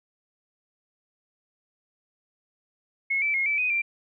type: tone with pitch steps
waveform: sine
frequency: 2177 / 2320 / 2155 / 2315 / 2498 / 2362 Hz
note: C#7 / D7 / C#7 / D7 / D#7 / D7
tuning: -32 / -22 / -49 / -25 / +6 / +9 cents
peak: -22 dBFS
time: 3.1-3.82 s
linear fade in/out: 10 ms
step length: 120 ms
effects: none